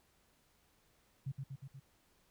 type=tone with echo; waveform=sine; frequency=135.7 Hz; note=C#3; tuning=36 cents flat; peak=-36 dBFS; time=1.26-1.32 s; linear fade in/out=10 ms; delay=120 ms; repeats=4; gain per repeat=-3 dB; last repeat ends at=1.8 s; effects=pink hiss -72 dBFS RMS until 2.3 s